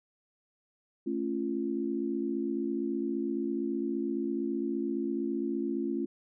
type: chord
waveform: sine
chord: A augmented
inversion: none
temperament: just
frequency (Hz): 220 / 275 / 343.8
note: A3 / C#4 / E#4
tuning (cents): 0 / -14 / -27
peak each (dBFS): -35 / -33 / -33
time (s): 1.06-6.06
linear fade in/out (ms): 10
effects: none

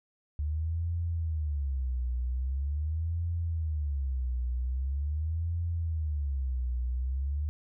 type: tone with vibrato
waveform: sine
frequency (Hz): 72.3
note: D2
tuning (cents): -27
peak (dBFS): -28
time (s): 0.39-7.49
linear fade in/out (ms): 0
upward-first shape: sine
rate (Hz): 0.43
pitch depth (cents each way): 280
effects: none

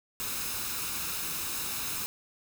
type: noise with comb filter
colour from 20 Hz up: white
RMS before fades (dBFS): -34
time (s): 0.2-2.06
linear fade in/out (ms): 0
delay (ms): 0.77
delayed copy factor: +0.5
effects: none

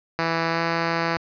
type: tone with pitch glide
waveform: 5% pulse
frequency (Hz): 165.1 to 166.73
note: E3 to E3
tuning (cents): +3 to +20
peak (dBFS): -10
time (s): 0.19-1.17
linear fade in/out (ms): 0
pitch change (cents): +17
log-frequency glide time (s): 0.5-0.6
effects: resampled to 11025 Hz + 7-bit

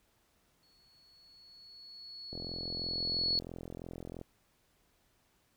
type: tone with exponential growth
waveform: sine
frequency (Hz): 4382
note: C#8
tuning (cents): -21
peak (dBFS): -27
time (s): 0.63-3.39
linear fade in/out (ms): 0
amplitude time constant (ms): 600
type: click train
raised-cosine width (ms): 2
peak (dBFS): -30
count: 82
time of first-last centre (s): 2.33-4.214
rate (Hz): 43
effects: pink hiss -72 dBFS RMS until 5.56 s

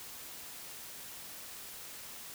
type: silence
effects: white hiss -47 dBFS RMS until 2.34 s

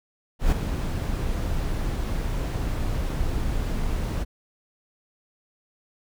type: noise with ADSR envelope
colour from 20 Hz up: brown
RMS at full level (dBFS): -18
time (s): 0.39-4.25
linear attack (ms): 130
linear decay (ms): 7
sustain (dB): -8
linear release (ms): 29
effects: none

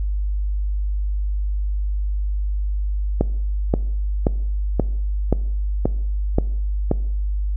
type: click train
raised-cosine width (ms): 2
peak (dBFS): -3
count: 8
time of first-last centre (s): 3.21-6.914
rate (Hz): 1.89
effects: noise-tail reverb RT60 0.8 s tail -20 dB re dry + added 50 Hz sine -19 dBFS peak until 7.56 s

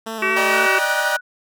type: tone with vibrato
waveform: 10% pulse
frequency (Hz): 220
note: A3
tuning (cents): 0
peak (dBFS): -18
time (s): 0.06-0.67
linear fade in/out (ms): 10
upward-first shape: square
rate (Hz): 4.1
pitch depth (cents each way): 27
type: harmonic tone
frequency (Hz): 380.7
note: F#4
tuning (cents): +49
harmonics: 1 / 3 / 4 / 5 / 6 / 7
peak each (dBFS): -24 / -24 / -24 / -24 / -24 / -24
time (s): 0.22-0.79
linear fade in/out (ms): 5
type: chord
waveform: sawtooth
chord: Eb major seventh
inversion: third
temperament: equal with one note detuned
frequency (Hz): 587.3 / 622.3 / 784 / 954.7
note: D5 / Eb5 / G5 / Bb5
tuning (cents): 0 / 0 / 0 / +41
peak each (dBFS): -22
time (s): 0.36-1.17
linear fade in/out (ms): 10
type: tone with tremolo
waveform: sine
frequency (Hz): 1476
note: F#6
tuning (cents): -5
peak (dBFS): -17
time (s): 0.51-1.21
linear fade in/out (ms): 50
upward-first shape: sine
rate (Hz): 13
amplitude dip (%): 65
effects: none

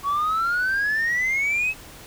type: exponential sweep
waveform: sine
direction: up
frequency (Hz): 1108.7 to 2600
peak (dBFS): -18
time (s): 0.03-1.74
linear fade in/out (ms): 50
effects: tanh soft clip ceiling -18 dBFS + pink hiss -43 dBFS RMS until 2.06 s

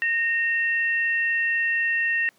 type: tone pair together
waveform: sine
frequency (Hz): 1851.8 / 2712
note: A#6 / E7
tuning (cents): -12 / +49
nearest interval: perfect fifth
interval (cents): 661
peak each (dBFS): -21 / -28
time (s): 0.02-2.29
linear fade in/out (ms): 0
effects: pink hiss -61 dBFS RMS until 2.38 s + high-pass 200 Hz 12 dB/octave

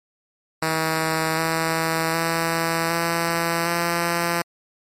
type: tone with pitch steps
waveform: 5% pulse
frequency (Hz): 160 / 162.61 / 165.26 / 167.95 / 170.69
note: D#3 / E3 / E3 / E3 / F3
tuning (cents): +49 / -23 / +5 / +33 / -39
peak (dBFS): -9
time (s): 0.62-4.42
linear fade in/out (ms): 5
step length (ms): 760
effects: MP3 64 kbps

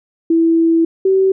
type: tone pair in turn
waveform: sine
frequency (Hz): 329.6 / 382.7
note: E4 / G4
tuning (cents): 0 / -42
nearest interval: minor third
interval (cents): 258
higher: second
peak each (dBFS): -9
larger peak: neither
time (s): 0.3-0.85 / 1.05-1.32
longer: first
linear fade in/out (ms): 5
effects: none

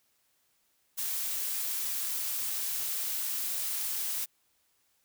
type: noise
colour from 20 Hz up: blue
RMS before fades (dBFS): -33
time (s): 0.97-4.26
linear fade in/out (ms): 20
effects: white hiss -72 dBFS RMS until 5.04 s

